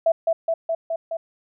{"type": "tone with echo", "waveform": "sine", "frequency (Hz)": 659.3, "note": "E5", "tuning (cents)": 0, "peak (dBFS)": -14, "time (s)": [0.06, 0.12], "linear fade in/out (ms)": 5, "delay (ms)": 210, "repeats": 5, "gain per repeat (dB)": -2, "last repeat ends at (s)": 1.17, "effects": []}